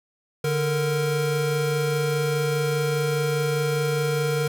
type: tone pair together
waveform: square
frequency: 146.83 / 465.4 Hz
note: D3 / A#4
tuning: 0 / -3 cents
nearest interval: octave + minor sixth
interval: 1997 cents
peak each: -25 / -25 dBFS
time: 0.44-4.48 s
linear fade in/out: 5 ms
effects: none